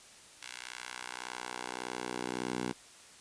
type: tone with high-pass filter sweep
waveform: 10% pulse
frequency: 61.74 Hz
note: B1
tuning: in tune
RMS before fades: -40 dBFS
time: 0.41-2.73 s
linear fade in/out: 20 ms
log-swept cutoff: 2200 to 220 Hz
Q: 0.89
effects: white hiss -55 dBFS RMS until 3.2 s + resampled to 22050 Hz